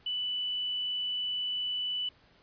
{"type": "tone", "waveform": "sine", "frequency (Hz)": 2979, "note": "F#7", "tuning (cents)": 11, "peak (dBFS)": -30, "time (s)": [0.06, 2.09], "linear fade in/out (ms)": 5, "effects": ["pink hiss -62 dBFS RMS until 2.42 s", "resampled to 11025 Hz"]}